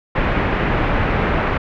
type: low-pass noise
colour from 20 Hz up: pink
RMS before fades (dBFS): -18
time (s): 0.15-1.58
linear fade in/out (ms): 10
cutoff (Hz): 2400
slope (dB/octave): 24
effects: none